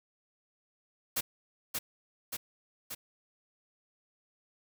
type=noise with echo; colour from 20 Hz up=white; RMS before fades=-31 dBFS; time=1.16-1.21 s; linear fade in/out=10 ms; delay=580 ms; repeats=3; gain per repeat=-3 dB; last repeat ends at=2.95 s; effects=none